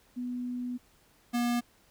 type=tone pair in turn; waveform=sine / square; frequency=246.9 / 240.1 Hz; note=B3 / B3; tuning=0 / -49 cents; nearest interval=unison; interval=49 cents; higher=first; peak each=-32 / -27 dBFS; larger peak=second; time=0.16-0.78 / 1.33-1.61 s; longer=first; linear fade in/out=20 ms; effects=pink hiss -64 dBFS RMS until 1.9 s